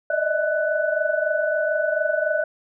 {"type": "tone cluster", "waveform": "sine", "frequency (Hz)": [596, 619, 643, 1490], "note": ["D5", "D#5", "E5", "F#6"], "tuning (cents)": [25, -9, -43, 12], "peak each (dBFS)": -25, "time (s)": [0.1, 2.44], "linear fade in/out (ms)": 5, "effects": []}